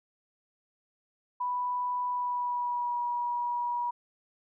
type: tone with pitch glide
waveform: sine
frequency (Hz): 987.8 to 964.1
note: B5 to B5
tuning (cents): 0 to -42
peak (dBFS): -28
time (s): 1.4-3.91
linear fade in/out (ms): 10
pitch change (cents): -42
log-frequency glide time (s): 2.07-2.98
effects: none